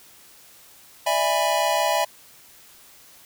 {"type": "chord", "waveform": "square", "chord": "E dominant seventh", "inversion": "third", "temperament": "just", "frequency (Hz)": [593.3, 659.3, 824.1, 988.9], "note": ["D5", "E5", "G#5", "B5"], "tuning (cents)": [18, 0, -14, 2], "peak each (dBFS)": [-27, -25, -25, -27], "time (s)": [1.06, 2.05], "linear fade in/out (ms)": 10, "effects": ["white hiss -50 dBFS RMS until 3.25 s"]}